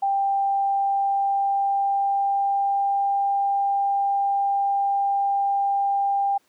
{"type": "tone with pitch glide", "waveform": "sine", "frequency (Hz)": [790, 796.4], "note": ["G5", "G5"], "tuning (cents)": [13, 27], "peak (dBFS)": -19, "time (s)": [0.02, 6.38], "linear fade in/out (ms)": 10, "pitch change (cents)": 14, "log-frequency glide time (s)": [0.24, 3.17], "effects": ["pink hiss -64 dBFS RMS until 6.48 s", "high-pass 200 Hz 12 dB/octave"]}